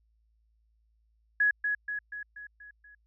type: tone with echo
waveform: sine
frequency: 1678 Hz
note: G#6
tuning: 17 cents sharp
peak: -21 dBFS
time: 1.4-1.51 s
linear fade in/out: 5 ms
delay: 240 ms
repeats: 6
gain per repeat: -5 dB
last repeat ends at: 2.95 s
effects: added 55 Hz sine -66 dBFS peak until 3.06 s